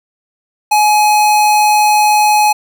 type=tone; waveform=square; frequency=843 Hz; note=G#5; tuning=26 cents sharp; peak=-8 dBFS; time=0.71-2.53 s; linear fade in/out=10 ms; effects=none